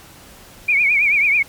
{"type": "tone with vibrato", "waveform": "sine", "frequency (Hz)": 2319, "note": "D7", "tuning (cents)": -22, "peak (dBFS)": -12, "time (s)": [0.68, 1.43], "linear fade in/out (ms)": 10, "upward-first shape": "triangle", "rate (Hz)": 9.2, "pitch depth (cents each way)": 130, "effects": ["pink hiss -43 dBFS RMS until 1.48 s", "MP3 96 kbps"]}